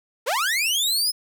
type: linear sweep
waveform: sawtooth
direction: up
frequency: 415.3 to 5200 Hz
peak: -17 dBFS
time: 0.26-1.12 s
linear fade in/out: 20 ms
effects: none